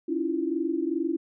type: tone cluster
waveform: sine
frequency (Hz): 277.3 / 322.7 / 345.2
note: C#4 / E4 / F4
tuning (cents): +1 / -37 / -20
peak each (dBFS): -31 / -28 / -29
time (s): 0.08-1.17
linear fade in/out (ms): 10
effects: none